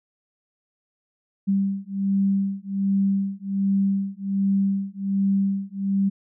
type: beating tone pair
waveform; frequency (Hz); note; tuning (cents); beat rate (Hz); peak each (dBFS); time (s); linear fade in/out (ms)
sine; 195.6 / 196.9; G3 / G3; -4 / +8; 1.3; -23; 1.47-6.1; 20
effects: none